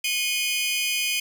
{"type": "tone cluster", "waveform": "sawtooth", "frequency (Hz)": [2177, 2475, 3028, 3219], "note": ["C#7", "D#7", "F#7", "G7"], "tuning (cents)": [-32, -10, 39, 45], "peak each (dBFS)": [-29, -22, -26, -29], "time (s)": [0.04, 1.2], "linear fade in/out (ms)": 5, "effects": []}